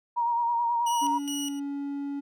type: tone with vibrato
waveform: sine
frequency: 943 Hz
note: A#5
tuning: 20 cents sharp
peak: -23 dBFS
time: 0.16-1.19 s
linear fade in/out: 20 ms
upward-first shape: sine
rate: 9.3 Hz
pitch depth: 32 cents each way
type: tone with tremolo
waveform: 20% pulse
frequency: 2917 Hz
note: F#7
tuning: 25 cents flat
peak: -27 dBFS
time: 0.86-1.6 s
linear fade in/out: 10 ms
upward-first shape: square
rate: 2.4 Hz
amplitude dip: 80%
type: tone with pitch glide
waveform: triangle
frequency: 284.6 to 282.1 Hz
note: C#4 to C#4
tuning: +46 to +30 cents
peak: -28 dBFS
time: 1.01-2.21 s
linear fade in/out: 20 ms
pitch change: -16 cents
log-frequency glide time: 1.4-1.51 s
effects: none